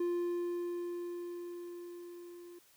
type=tone with level ramp; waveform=triangle; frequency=349.2 Hz; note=F4; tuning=in tune; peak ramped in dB=-28 to -47 dBFS; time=0-2.59 s; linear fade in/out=5 ms; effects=white hiss -65 dBFS RMS until 2.76 s